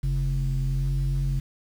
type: tone pair together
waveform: sine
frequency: 45.47 / 135.4 Hz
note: F#1 / C#3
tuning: -29 / -40 cents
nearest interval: octave + perfect fifth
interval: 1889 cents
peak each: -23 dBFS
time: 0.03-1.4 s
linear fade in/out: 10 ms
effects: tanh soft clip ceiling -19 dBFS + 8-bit